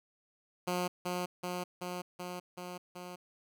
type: tone with echo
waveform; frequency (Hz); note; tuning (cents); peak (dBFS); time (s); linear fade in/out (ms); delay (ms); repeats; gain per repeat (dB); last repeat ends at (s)
10% pulse; 179.1; F3; +44; -23; 0.67-0.88; 10; 380; 6; -2; 3.16
effects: none